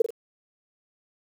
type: tone with echo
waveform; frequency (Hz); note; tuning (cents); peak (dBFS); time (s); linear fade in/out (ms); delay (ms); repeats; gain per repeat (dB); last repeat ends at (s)
sine; 456.2; A#4; -37; -14; 0-0.02; 5; 43; 2; -8; 0.106
effects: 8-bit